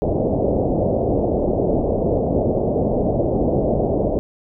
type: low-pass noise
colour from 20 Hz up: white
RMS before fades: -19 dBFS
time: 0.02-4.19 s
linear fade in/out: 0 ms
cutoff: 670 Hz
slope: 48 dB/octave
effects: none